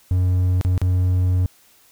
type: tone with dropouts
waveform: triangle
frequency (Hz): 91.1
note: F#2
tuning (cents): -26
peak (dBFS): -13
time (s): 0.11-1.46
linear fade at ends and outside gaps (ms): 0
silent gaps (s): 0.612-0.649 / 0.778-0.816
effects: white hiss -54 dBFS RMS until 1.91 s